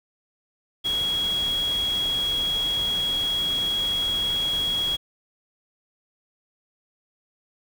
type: tone in noise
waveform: sine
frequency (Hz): 3317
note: G#7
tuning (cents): -3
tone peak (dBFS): -22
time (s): 0.84-4.97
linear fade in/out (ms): 20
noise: pink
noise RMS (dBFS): -36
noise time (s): 0.84-4.97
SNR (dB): +11
effects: none